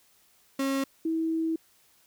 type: tone pair in turn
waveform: 35% pulse / sine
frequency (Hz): 271.6 / 324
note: C#4 / E4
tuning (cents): -35 / -30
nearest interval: minor third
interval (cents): 305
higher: second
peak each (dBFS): -24 / -25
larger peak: first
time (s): 0.59-0.84 / 1.05-1.56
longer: second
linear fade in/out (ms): 5
effects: white hiss -63 dBFS RMS until 2.06 s